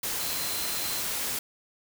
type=tone in noise; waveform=sine; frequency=4100 Hz; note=C8; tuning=36 cents flat; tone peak=-38 dBFS; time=0.2-1.01 s; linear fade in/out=5 ms; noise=white; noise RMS=-31 dBFS; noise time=0.03-1.39 s; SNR=-10 dB; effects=none